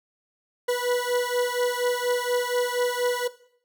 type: beating tone pair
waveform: 40% pulse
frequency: 488.6 / 492.8 Hz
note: B4 / B4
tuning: -19 / -4 cents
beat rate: 4.2 Hz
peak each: -25 dBFS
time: 0.68-3.28 s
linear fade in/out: 10 ms
effects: noise-tail reverb RT60 0.6 s tail -17 dB re dry